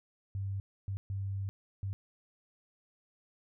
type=tone bursts at uneven times; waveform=sine; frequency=98 Hz; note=G2; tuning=in tune; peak=-33 dBFS; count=4; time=0.35-0.6 / 0.88-0.97 / 1.1-1.49 / 1.83-1.93 s; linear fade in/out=0 ms; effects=none